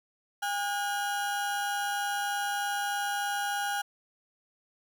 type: tone pair together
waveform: 35% pulse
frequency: 810 / 1443.3 Hz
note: G#5 / F#6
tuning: -43 / -43 cents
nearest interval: minor seventh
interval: 1000 cents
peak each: -29 / -32 dBFS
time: 0.42-3.82 s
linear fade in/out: 10 ms
effects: none